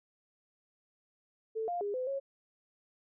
sine tone with pitch steps, 443.2 / 701 / 408 / 509 / 548 Hz, A4 / F5 / G#4 / C5 / C#5, +13 / +6 / -31 / -48 / -20 cents, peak -32 dBFS, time 1.55-2.2 s, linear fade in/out 20 ms, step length 130 ms, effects none

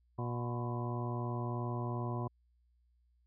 harmonic tone with a mistuned harmonic, 120.1 Hz, B2, 48 cents flat, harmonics 1 / 2 / 3 / 4 / 5 / 6 / 7 / 8 / 9, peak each -36 / -43 / -43 / -52 / -48 / -47 / -53 / -44 / -52 dBFS, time 0.18-2.28 s, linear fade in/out 10 ms, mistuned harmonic 8, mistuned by +66 cents, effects added 60 Hz sine -68 dBFS peak until 3.26 s

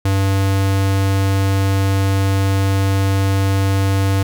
square tone, 97.3 Hz, G2, 12 cents flat, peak -14 dBFS, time 0.05-4.23 s, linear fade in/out 5 ms, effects none

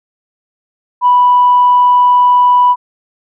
sine tone, 986 Hz, B5, 3 cents flat, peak -4 dBFS, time 1.01-2.76 s, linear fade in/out 50 ms, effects tanh soft clip ceiling 0 dBFS

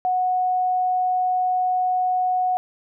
sine tone, 735 Hz, F#5, 12 cents flat, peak -18 dBFS, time 0.05-2.57 s, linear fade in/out 0 ms, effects none

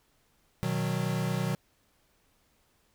square chord, B major, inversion none, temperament equal, 123.47 / 155.56 / 185 Hz, B2 / D#3 / F#3, 0 / 0 / 0 cents, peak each -33 dBFS, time 0.63-1.55 s, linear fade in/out 0 ms, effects pink hiss -69 dBFS RMS until 2.94 s

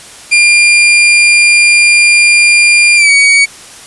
40% pulse tone with pitch glide, 2400 to 2252 Hz, D7 to C#7, +37 to +27 cents, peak -3 dBFS, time 0.31-3.46 s, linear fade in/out 20 ms, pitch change -110 cents, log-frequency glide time 2.96-3.11 s, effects white hiss -32 dBFS RMS until 3.86 s + resampled to 24000 Hz

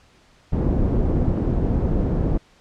pink low-pass noise, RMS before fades -20 dBFS, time 0.52-2.38 s, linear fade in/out 10 ms, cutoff 370 Hz, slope 12 dB/octave, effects pink hiss -55 dBFS RMS until 2.6 s + low-pass 6000 Hz 12 dB/octave

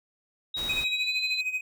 sine tone with pitch glide, 3804 to 4030 Hz, A#7 to B7, +34 to +34 cents, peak -29 dBFS, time 0.54-1.41 s, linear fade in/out 5 ms, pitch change +100 cents, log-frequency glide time 0.79-1.2 s
pink noise, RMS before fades -39 dBFS, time 0.56-0.85 s, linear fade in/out 20 ms
triangle tone with tremolo, 2514 Hz, D#7, 17 cents sharp, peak -23 dBFS, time 0.69-1.61 s, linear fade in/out 5 ms, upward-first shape sine, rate 13 Hz, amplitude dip 75%
effects none

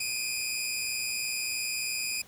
15% pulse tone pair together, 2408 / 2531 Hz, D7 / D#7, +43 / +29 cents, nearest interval minor second, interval 86 cents, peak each -26 dBFS, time 0-2.22 s, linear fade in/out 5 ms, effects pink hiss -54 dBFS RMS until 2.27 s + high-pass 60 Hz 12 dB/octave

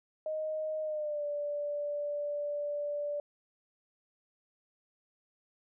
sine tone with pitch glide, 622.3 to 584 Hz, D#5 to D5, 0 to -10 cents, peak -32 dBFS, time 0.26-3.2 s, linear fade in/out 2 ms, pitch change -110 cents, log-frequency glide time 0.82-1.25 s, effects none

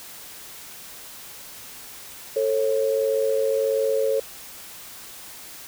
sine tone pair together, 442.5 / 544 Hz, A4 / C#5, +10 / -33 cents, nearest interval major third, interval 357 cents, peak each -22 dBFS, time 2.36-4.2 s, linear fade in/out 5 ms, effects white hiss -41 dBFS RMS until 5.67 s

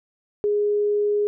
sine tone, 414.2 Hz, G#4, 5 cents flat, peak -18 dBFS, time 0.44-1.27 s, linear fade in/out 0 ms, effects none

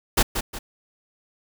pink noise with echo, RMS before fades -17 dBFS, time 0.17-0.23 s, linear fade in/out 10 ms, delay 180 ms, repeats 2, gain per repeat -8 dB, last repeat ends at 0.59 s, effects none

